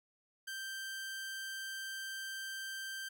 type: tone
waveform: sawtooth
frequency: 1568 Hz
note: G6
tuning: in tune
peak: -37 dBFS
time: 0.47-3.09 s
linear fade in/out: 10 ms
effects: none